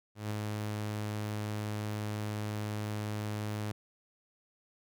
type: tone with ADSR envelope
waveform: sawtooth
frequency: 105.7 Hz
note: G#2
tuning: 31 cents sharp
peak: -28 dBFS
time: 0.15-3.72 s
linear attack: 160 ms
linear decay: 4 ms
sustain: -2 dB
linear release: 5 ms
effects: none